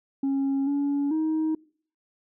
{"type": "tone with pitch steps", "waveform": "sine", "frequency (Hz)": [273.5, 283.7, 315], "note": ["C#4", "C#4", "D#4"], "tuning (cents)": [-23, 40, 21], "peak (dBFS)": -20, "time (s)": [0.23, 1.55], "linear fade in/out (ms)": 5, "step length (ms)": 440, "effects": ["noise-tail reverb RT60 0.5 s tail -25 dB re dry", "tanh soft clip ceiling -21 dBFS"]}